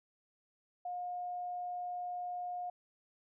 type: tone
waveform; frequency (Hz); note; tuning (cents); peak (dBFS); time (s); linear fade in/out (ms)
sine; 715; F5; +41; -37; 0.85-2.7; 5
effects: none